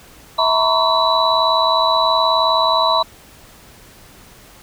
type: tone cluster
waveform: sine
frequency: 652 / 927 / 1006 / 1129 / 3946 Hz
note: E5 / A#5 / B5 / C#6 / B7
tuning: -19 / -10 / +32 / +31 / -2 cents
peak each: -19 dBFS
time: 0.38-3.03 s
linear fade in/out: 10 ms
effects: pink hiss -44 dBFS RMS until 4.62 s